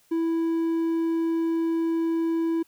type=tone; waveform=triangle; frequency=329.6 Hz; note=E4; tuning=in tune; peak=-20 dBFS; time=0.11-2.63 s; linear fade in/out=10 ms; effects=white hiss -62 dBFS RMS until 2.67 s